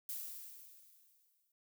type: noise with exponential decay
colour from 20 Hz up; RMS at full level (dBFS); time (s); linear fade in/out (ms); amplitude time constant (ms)
violet; -41; 0.09-1.52; 2; 310
effects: none